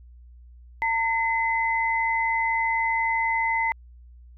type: tone pair together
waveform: sine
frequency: 907.8 / 2038 Hz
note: A#5 / C7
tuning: -46 / -46 cents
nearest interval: octave + major second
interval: 1400 cents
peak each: -24 dBFS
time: 0.82-3.72 s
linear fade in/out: 0 ms
effects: added 60 Hz sine -45 dBFS peak until 4.37 s